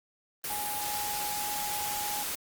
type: tone in noise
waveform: sine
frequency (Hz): 830.6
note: G#5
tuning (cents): 0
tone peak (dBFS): -35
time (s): 0.5-2.23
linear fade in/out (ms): 2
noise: white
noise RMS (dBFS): -34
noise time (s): 0.44-2.35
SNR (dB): -4
effects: Opus 32 kbps